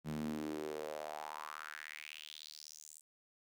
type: tone with high-pass filter sweep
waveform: sawtooth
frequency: 76.3 Hz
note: D#2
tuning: 33 cents flat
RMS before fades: -45 dBFS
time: 0.04-3.02 s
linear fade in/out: 50 ms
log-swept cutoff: 170 to 8500 Hz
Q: 4.4
effects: none